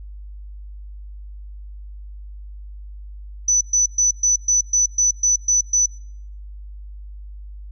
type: tone bursts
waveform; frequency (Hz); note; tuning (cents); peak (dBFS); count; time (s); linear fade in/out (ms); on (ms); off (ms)
sine; 5980; F#8; +17; -13; 10; 3.48-5.86; 5; 130; 120
effects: noise-tail reverb RT60 0.6 s tail -25 dB re dry + added 50 Hz sine -33 dBFS peak until 7.71 s